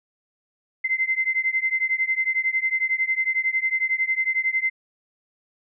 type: beating tone pair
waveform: sine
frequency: 2067 / 2078 Hz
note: C7 / C7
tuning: -22 / -12 cents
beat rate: 11 Hz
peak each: -23 / -24 dBFS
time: 0.84-4.7 s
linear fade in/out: 10 ms
effects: none

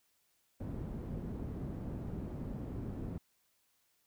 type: low-pass noise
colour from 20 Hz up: white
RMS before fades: -41 dBFS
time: 0.6-3.18 s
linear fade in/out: 5 ms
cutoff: 210 Hz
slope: 12 dB/octave
effects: white hiss -75 dBFS RMS until 4.06 s

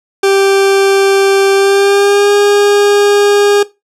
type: tone with pitch glide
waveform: 40% pulse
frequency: 392 to 407.9 Hz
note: G4 to G#4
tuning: 0 to -31 cents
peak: -6 dBFS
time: 0.23-3.63 s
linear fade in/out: 5 ms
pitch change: +69 cents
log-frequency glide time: 1.54-2.32 s
effects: noise-tail reverb RT60 0.2 s tail -17 dB re dry + low-pass 10000 Hz 12 dB/octave

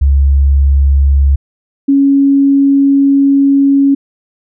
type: tone pair in turn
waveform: sine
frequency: 69.3 / 277.2 Hz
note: C#2 / C#4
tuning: 0 / 0 cents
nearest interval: 2 octaves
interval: 2400 cents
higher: second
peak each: -5 dBFS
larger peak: neither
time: 0.01-1.36 / 1.88-3.95 s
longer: second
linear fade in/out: 10 ms
effects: none

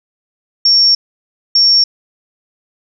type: tone bursts at uneven times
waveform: sine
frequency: 5490 Hz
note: F8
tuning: 31 cents flat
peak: -6 dBFS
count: 2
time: 0.65-0.95 / 1.55-1.84 s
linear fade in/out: 5 ms
effects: none

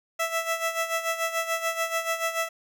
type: tone with tremolo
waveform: 15% pulse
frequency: 659.3 Hz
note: E5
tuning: in tune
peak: -17 dBFS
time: 0.19-2.49 s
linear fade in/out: 10 ms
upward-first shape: sine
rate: 6.9 Hz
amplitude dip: 70%
effects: none

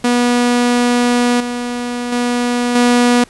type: tone with level steps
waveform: sawtooth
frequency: 242.9 Hz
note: B3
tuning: 29 cents flat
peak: -7 / -15 / -10 / -5 dBFS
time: 0.04-3.24 s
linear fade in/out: 5 ms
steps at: 1.4 / 2.12 / 2.75 s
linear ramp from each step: 5 ms
effects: pink hiss -44 dBFS RMS until 3.29 s + resampled to 24000 Hz

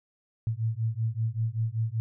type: beating tone pair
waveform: sine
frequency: 110 / 115.2 Hz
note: A2 / A#2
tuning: 0 / -20 cents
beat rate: 5.2 Hz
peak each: -29 / -29 dBFS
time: 0.47-2 s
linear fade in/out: 0 ms
effects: none

